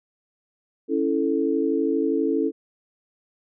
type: chord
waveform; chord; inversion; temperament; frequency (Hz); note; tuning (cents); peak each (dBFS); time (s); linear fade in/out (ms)
sine; A major; first; equal; 277.2 / 329.6 / 440; C#4 / E4 / A4; 0 / 0 / 0; -24; 0.88-2.52; 50
effects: none